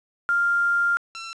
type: tone pair in turn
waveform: sine / 15% pulse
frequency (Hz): 1396.9 / 1347.1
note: F6 / E6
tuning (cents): 0 / +37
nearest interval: minor second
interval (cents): 63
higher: first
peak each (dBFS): -18 / -27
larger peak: first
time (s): 0.29-0.97 / 1.15-1.33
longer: first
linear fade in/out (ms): 0
effects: resampled to 22050 Hz + 8-bit